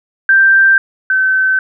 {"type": "tone pair in turn", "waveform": "sine", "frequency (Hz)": [1571, 1533.3], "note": ["G6", "G6"], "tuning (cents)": [3, -39], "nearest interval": "unison", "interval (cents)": 42, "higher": "first", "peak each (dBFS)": [-5, -9], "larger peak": "first", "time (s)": [[0.29, 0.78], [1.1, 1.59]], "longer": "neither", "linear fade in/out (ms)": 2, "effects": []}